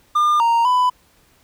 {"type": "tone with pitch steps", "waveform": "triangle", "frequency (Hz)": [1204, 929, 998], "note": ["D6", "A#5", "B5"], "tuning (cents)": [43, -6, 18], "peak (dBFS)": -11, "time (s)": [0.15, 0.9], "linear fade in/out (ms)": 10, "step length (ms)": 250, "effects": ["pink hiss -56 dBFS RMS until 1.43 s"]}